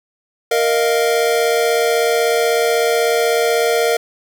square chord, Bb suspended fourth, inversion none, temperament equal, 466.2 / 622.3 / 698.5 Hz, Bb4 / Eb5 / F5, 0 / 0 / 0 cents, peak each -16 / -21 / -21 dBFS, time 0.51-3.97 s, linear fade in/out 5 ms, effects none

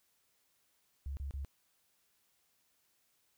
sine tone bursts, 69.3 Hz, C#2, in tune, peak -37 dBFS, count 3, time 1.06-1.448 s, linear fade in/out 0 ms, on 110 ms, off 29 ms, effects white hiss -75 dBFS RMS until 3.37 s

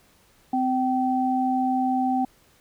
sine tone pair together, 257.3 / 771 Hz, C4 / G5, -29 / -29 cents, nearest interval octave + perfect fifth, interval 1900 cents, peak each -23 dBFS, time 0.53-2.25 s, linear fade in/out 5 ms, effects pink hiss -59 dBFS RMS until 2.6 s

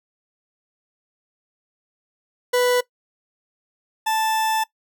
40% pulse tone pair in turn, 493.9 / 880 Hz, B4 / A5, 0 / 0 cents, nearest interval minor seventh, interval 1000 cents, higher second, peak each -15 / -18 dBFS, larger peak first, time 2.53-2.81 / 4.06-4.64 s, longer second, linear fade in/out 10 ms, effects noise-tail reverb RT60 0.1 s tail -19 dB re dry

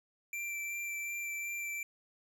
square tone with vibrato, 2349 Hz, D7, in tune, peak -37 dBFS, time 0.33-1.83 s, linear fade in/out 2 ms, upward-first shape sine, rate 2.7 Hz, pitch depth 11 cents each way, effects none

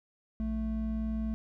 triangle tone pair together, 58.56 / 220 Hz, A#1 / A3, +9 / 0 cents, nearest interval octave + major seventh, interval 2291 cents, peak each -32 / -30 dBFS, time 0.4-1.34 s, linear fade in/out 0 ms, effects none

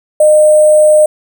sine tone with sample-and-hold, 611 Hz, D#5, 32 cents flat, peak -3 dBFS, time 0.2-1.06 s, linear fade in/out 5 ms, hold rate 8820 Hz, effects none

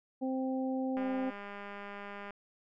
harmonic tone, 261.6 Hz, C4, in tune, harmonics 1 / 2 / 3, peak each -32 / -38 / -42 dBFS, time 0.21-1.31 s, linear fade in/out 20 ms
click train, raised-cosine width 0.5 ms, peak -30 dBFS, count 271, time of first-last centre 0.97-2.307 s, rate 202 Hz
effects none

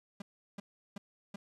45% pulse tone bursts, 200.2 Hz, G3, 37 cents sharp, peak -40 dBFS, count 4, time 0.2-1.36 s, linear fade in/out 5 ms, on 20 ms, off 360 ms, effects low-pass 9000 Hz 12 dB/octave + 12-bit

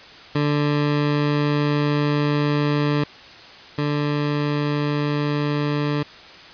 20% pulse tone pair in turn, 146.83 / 146.83 Hz, D3 / D3, 0 / 0 cents, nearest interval unison, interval 0 cents, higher neither, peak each -13 / -15 dBFS, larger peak first, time 0.35-3.04 / 3.78-6.03 s, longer first, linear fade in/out 5 ms, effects white hiss -42 dBFS RMS until 6.53 s + resampled to 11025 Hz

